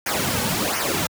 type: noise with flanger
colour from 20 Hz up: pink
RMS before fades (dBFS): -23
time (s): 0.06-1.07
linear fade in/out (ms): 5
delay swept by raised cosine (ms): 0.25 to 2.95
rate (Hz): 1.4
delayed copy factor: -0.7
effects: high-pass 80 Hz 12 dB/octave